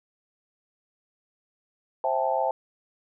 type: chord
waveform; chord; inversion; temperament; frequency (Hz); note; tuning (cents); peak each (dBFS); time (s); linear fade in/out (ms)
sine; A minor seventh; first; just; 528 / 660 / 792 / 880; C5 / E5 / G5 / A5; +16 / +2 / +18 / 0; -28; 2.04-2.51; 2
effects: none